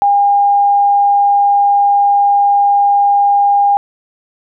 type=tone; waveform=sine; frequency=808 Hz; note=G#5; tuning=48 cents flat; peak=-7 dBFS; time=0.02-3.77 s; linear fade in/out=0 ms; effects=none